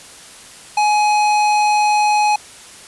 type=tone with tanh clipping; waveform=sine; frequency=840 Hz; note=G#5; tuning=19 cents sharp; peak=-14 dBFS; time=0.77-2.36 s; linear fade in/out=5 ms; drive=18 dB; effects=white hiss -39 dBFS RMS until 2.87 s + resampled to 24000 Hz